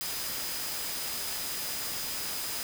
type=tone in noise; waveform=sine; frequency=4978 Hz; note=D#8; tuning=in tune; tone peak=-41 dBFS; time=0.01-2.63 s; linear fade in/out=0 ms; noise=white; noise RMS=-35 dBFS; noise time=0.01-2.63 s; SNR=-9 dB; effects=none